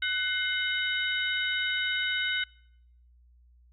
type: harmonic tone with a mistuned harmonic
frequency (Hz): 748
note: F#5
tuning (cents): +19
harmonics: 2 / 3 / 4 / 5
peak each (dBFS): -30 / -32 / -33 / -34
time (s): 0.02-2.44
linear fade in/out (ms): 5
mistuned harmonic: 3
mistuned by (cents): -99
effects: noise-tail reverb RT60 0.8 s tail -26 dB re dry + added 60 Hz sine -56 dBFS peak until 3.72 s